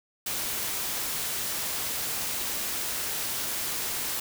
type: noise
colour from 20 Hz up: white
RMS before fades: -31 dBFS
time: 0.26-4.2 s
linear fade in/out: 5 ms
effects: none